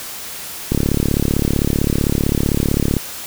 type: click train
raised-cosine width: 3 ms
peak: -3 dBFS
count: 81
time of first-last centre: 0.72-2.967 s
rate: 35.6 Hz
effects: white hiss -30 dBFS RMS until 3.26 s